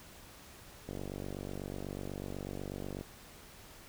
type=click train; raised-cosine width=2 ms; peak=-27 dBFS; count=103; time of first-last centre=0.89-3.011 s; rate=48.1 Hz; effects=pink hiss -54 dBFS RMS until 3.88 s